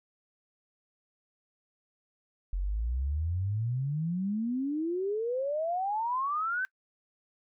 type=exponential sweep; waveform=sine; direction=up; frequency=43.65 to 1561 Hz; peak=-28 dBFS; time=2.53-6.65 s; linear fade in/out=0 ms; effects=noise-tail reverb RT60 0.1 s tail -23 dB re dry